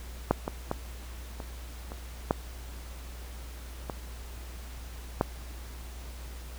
clicks, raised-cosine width 1 ms, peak -7 / -16 / -14 / -24 / -25 / -9 / -18 / -9 dBFS, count 8, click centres 0.31 / 0.479 / 0.714 / 1.402 / 1.919 / 2.309 / 3.898 / 5.211 s, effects added 60 Hz sine -40 dBFS peak until 6.58 s + pink hiss -49 dBFS RMS until 6.58 s

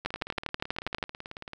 two click trains, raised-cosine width 0.3 ms, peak -12 / -23 dBFS, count 13 / 28, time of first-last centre 0.06-1.028 / 0.05-1.534 s, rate 12.4 / 18.2 Hz, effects none

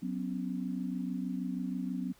sine chord, F# suspended fourth, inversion none, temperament equal with one note detuned, 185 / 250.8 / 277.2 Hz, F#3 / B3 / C#4, 0 / +27 / 0 cents, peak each -36 / -36 / -40 dBFS, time 0.02-2.13 s, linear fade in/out 10 ms, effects pink hiss -63 dBFS RMS until 2.19 s

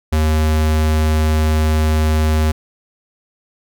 square tone, 77.78 Hz, D#2, in tune, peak -13 dBFS, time 0.12-2.52 s, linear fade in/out 10 ms, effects none

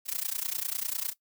blue noise with amplitude modulation, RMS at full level -29 dBFS, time 0.05-1.14 s, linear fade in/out 50 ms, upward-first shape sine, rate 30 Hz, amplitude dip 95%, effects noise-tail reverb RT60 0.1 s tail -18 dB re dry

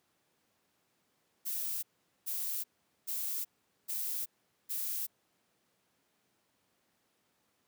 violet noise bursts, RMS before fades -36 dBFS, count 5, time 1.45-5.07 s, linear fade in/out 20 ms, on 380 ms, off 430 ms, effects pink hiss -75 dBFS RMS until 7.67 s + high-pass 150 Hz 12 dB/octave

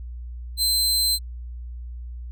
sawtooth tone, 4100 Hz, C8, 36 cents flat, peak -16 dBFS, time 0.57-1.19 s, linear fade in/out 50 ms, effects added 60 Hz sine -32 dBFS peak until 2.31 s

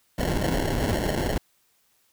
pink noise with sample-and-hold, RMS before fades -25 dBFS, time 0.18-1.38 s, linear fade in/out 5 ms, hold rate 1225 Hz, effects white hiss -66 dBFS RMS until 2.12 s

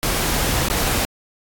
pink noise with dropouts, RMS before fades -20 dBFS, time 0.03-1.05 s, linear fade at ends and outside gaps 0 ms, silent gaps 0.685-0.7 s, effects AAC 64 kbps

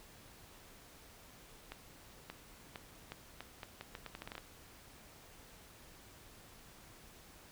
accelerating click train, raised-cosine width 0.3 ms, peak -28 dBFS, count 15, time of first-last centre 1.72-4.38 s, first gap 580 ms, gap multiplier 0.79, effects pink hiss -58 dBFS RMS until 7.51 s

